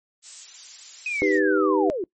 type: noise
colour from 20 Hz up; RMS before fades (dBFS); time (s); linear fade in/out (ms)
violet; -32; 0.22-1.4; 50
type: linear sweep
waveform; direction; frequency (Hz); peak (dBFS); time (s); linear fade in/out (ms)
sine; down; 2539 to 324.8; -24; 1.06-2.04; 2
type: chord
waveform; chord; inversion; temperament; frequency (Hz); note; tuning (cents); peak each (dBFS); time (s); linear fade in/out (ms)
sine; Eb augmented; none; equal; 311.1 / 392 / 493.9; Eb4 / G4 / B4; 0 / 0 / 0; -22 / -21 / -24; 1.22-1.9; 0
effects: noise-tail reverb RT60 0.1 s tail -22 dB re dry + MP3 32 kbps